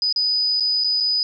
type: tone with dropouts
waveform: sine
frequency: 4978 Hz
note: D#8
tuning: in tune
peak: -17 dBFS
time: 0.02-1.23 s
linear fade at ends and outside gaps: 1 ms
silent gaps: 0.126-0.161 / 0.599-0.606 / 0.838-0.844 / 1.002-1.006 s
effects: none